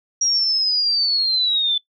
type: linear sweep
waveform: sine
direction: down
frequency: 5690 to 3489 Hz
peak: -16 dBFS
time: 0.21-1.78 s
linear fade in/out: 5 ms
effects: noise-tail reverb RT60 0.1 s tail -19 dB re dry